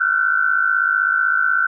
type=tone cluster; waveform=sine; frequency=1377 / 1476 / 1532 Hz; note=F6 / F#6 / G6; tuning=-25 / -5 / -40 cents; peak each=-19 dBFS; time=0-1.67 s; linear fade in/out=10 ms; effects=none